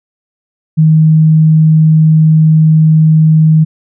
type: tone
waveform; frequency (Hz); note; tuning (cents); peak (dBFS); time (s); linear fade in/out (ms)
sine; 157.4; D#3; +20; -3; 0.77-3.65; 20
effects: none